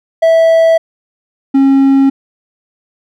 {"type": "tone pair in turn", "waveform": "triangle", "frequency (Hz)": [655, 271.9], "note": ["E5", "C#4"], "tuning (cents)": [-11, -33], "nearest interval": "octave + minor third", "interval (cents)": 1522, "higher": "first", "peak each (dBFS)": -3, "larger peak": "neither", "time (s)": [[0.22, 0.78], [1.54, 2.1]], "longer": "neither", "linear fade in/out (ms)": 10, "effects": []}